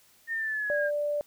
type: linear sweep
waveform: sine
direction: down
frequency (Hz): 1841 to 1593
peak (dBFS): -28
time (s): 0.27-0.91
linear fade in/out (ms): 50
type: tone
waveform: sine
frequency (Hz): 587.3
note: D5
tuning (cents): 0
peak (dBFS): -26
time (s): 0.7-1.21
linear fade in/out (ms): 0
effects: white hiss -61 dBFS RMS until 1.26 s